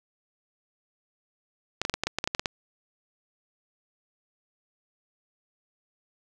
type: clicks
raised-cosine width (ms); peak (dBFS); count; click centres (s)
0.2; -9; 12; 1.816 / 1.851 / 1.897 / 1.94 / 2.036 / 2.07 / 2.186 / 2.241 / 2.275 / 2.349 / 2.395 / 2.458
effects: none